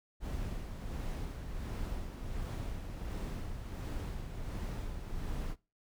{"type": "noise with tremolo", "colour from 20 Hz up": "brown", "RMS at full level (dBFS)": -37, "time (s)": [0.2, 5.56], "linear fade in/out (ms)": 50, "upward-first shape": "sine", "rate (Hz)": 1.4, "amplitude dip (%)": 45, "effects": ["noise-tail reverb RT60 0.3 s tail -22 dB re dry"]}